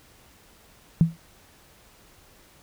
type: tone with exponential decay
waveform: sine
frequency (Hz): 164.81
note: E3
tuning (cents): 0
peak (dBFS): -10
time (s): 1.01-1.17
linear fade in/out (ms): 0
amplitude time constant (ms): 33
effects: pink hiss -55 dBFS RMS until 2.62 s